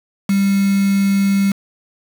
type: tone with quantisation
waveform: sine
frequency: 197.2 Hz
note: G3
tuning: 11 cents sharp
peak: -12 dBFS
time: 0.29-1.52 s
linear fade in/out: 5 ms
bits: 4
effects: none